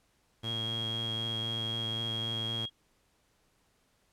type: tone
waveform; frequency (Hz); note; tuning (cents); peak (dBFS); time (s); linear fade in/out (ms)
sine; 3274; G#7; -25; -33; 0.43-2.7; 50
type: tone with vibrato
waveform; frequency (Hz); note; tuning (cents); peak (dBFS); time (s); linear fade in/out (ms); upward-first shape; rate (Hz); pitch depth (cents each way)
sawtooth; 112.7; A2; +42; -33; 0.43-2.66; 10; sine; 3.9; 21
effects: pink hiss -71 dBFS RMS until 4.12 s + low-pass 12000 Hz 12 dB/octave